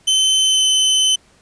sawtooth tone with pitch glide, 3067 to 3048 Hz, G7 to G7, -38 to -49 cents, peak -9 dBFS, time 0.07-1.16 s, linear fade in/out 10 ms, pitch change -11 cents, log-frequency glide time 0.41-0.65 s, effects pink hiss -53 dBFS RMS until 1.41 s + resampled to 22050 Hz

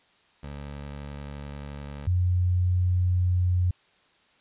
20% pulse / sine tone pair in turn, 71.5 / 90.08 Hz, D2 / F#2, -46 / -46 cents, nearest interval major third, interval 400 cents, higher second, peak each -31 / -20 dBFS, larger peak second, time 0.43-2.07 / 2.07-3.71 s, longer neither, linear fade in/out 5 ms, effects white hiss -62 dBFS RMS until 4.4 s + resampled to 8000 Hz

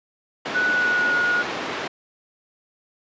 pink band-pass noise, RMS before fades -29 dBFS, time 0.45-1.88 s, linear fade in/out 10 ms, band 320 to 3200 Hz, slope 12 dB/octave
sine tone with pitch glide, 1480 to 1444.5 Hz, F#6 to F#6, 0 to -42 cents, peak -18 dBFS, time 0.54-1.43 s, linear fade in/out 20 ms, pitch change -42 cents, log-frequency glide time 0.65-1.17 s
effects resampled to 16000 Hz

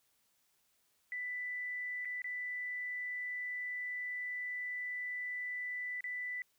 sine tone with dropouts, 1985 Hz, B6, 8 cents sharp, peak -37 dBFS, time 1.12-6.42 s, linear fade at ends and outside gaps 1 ms, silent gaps 2.049-2.054 / 2.219-2.243 / 6.007-6.041 s, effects white hiss -75 dBFS RMS until 6.58 s

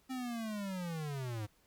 square linear sweep, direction down, 263.6 to 101.6 Hz, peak -38 dBFS, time 0.09-1.47 s, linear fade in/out 20 ms, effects pink hiss -70 dBFS RMS until 1.66 s

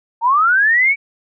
sine linear sweep, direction up, 888 to 2290 Hz, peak -10 dBFS, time 0.21-0.96 s, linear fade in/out 50 ms, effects none

